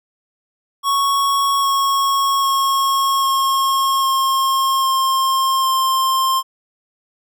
square tone with pitch steps, 1108 / 1099.1 / 1090.2 / 1081.4 / 1072.7 / 1064.1 / 1055.5 Hz, C#6 / C#6 / C#6 / C#6 / C6 / C6 / C6, -1 / -15 / -29 / -43 / +43 / +29 / +15 cents, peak -15 dBFS, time 0.83-6.43 s, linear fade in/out 50 ms, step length 800 ms, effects none

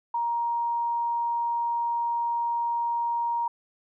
sine tone, 940 Hz, A#5, 14 cents sharp, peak -24 dBFS, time 0.14-3.48 s, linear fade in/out 5 ms, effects none

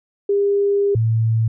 sine tone pair in turn, 402.4 / 112.56 Hz, G4 / A2, +45 / +40 cents, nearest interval octave + minor seventh, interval 2205 cents, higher first, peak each -14 dBFS, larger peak neither, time 0.29-0.95 / 0.95-1.48 s, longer first, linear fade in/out 5 ms, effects none

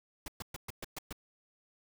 pink noise bursts, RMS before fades -41 dBFS, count 7, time 0.26-1.127 s, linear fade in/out 2 ms, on 21 ms, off 120 ms, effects none

